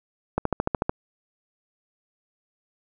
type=click train; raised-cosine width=1 ms; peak=-8 dBFS; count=8; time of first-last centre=0.38-0.895 s; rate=13.6 Hz; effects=none